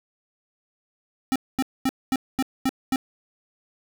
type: tone bursts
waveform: square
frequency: 263.7 Hz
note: C4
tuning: 14 cents sharp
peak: -20 dBFS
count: 7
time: 1.32-2.959 s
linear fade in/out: 0 ms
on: 37 ms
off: 230 ms
effects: none